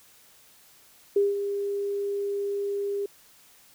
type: tone with ADSR envelope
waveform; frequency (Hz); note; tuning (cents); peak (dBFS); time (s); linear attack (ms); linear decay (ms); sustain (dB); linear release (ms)
sine; 402.4; G4; +45; -17; 1.16-3.06; 5; 180; -9; 4
effects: white hiss -56 dBFS RMS until 3.74 s